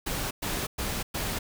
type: noise bursts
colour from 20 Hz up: pink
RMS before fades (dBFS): -31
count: 4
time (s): 0.06-1.39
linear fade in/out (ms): 10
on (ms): 250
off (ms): 110
effects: none